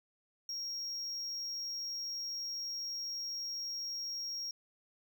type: tone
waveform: triangle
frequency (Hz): 5588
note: F8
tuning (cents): 0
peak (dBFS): -36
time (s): 0.49-4.51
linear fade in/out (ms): 2
effects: none